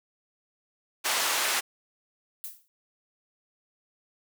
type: band-pass noise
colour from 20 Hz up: pink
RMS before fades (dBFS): -27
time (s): 1.04-1.61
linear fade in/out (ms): 20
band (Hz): 890 to 14000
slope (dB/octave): 12
type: noise with exponential decay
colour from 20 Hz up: violet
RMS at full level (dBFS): -34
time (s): 2.44-2.68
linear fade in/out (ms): 0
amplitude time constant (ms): 51
effects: none